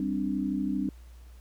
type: chord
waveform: sine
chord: G suspended fourth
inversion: none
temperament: just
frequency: 196 / 261.3 / 294 Hz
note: G3 / C4 / D4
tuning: 0 / -2 / +2 cents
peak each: -31 dBFS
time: 0-0.89 s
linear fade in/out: 2 ms
effects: added 60 Hz sine -46 dBFS peak until 1.4 s + pink hiss -62 dBFS RMS until 1.4 s